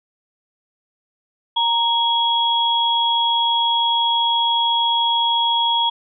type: tone pair together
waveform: sine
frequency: 932.3 / 3322 Hz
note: A#5 / G#7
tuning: 0 / 0 cents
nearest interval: octave + minor seventh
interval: 2200 cents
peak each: -18 dBFS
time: 1.56-5.9 s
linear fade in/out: 10 ms
effects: none